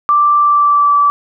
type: tone with pitch glide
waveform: sine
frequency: 1174.7 to 1156.5 Hz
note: D6 to D6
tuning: 0 to -27 cents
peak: -7 dBFS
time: 0.09-1.1 s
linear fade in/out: 0 ms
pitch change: -27 cents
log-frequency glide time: 0.38-0.96 s
effects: none